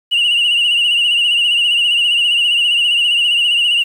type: tone with vibrato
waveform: sine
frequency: 2854 Hz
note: F7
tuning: 37 cents sharp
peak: -9 dBFS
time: 0.11-3.84 s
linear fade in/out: 20 ms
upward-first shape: triangle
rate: 15 Hz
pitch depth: 76 cents each way
effects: tanh soft clip ceiling -8 dBFS + 7-bit